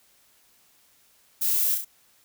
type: noise with echo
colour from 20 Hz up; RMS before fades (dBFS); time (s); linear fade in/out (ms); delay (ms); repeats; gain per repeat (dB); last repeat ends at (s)
violet; -25; 1.41-1.75; 10; 33; 3; -4; 1.849
effects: white hiss -61 dBFS RMS until 2.24 s